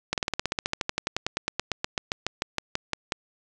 slowing click train, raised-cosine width 0.2 ms, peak -8 dBFS, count 30, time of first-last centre 0.13-3.121 s, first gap 48 ms, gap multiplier 1.05, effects resampled to 22050 Hz + 8-bit

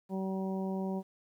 harmonic tone, 190.7 Hz, G3, 47 cents flat, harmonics 1 / 2 / 3 / 4 / 5, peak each -33 / -39 / -43 / -45 / -47 dBFS, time 0.09-1.03 s, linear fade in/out 50 ms, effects 11-bit

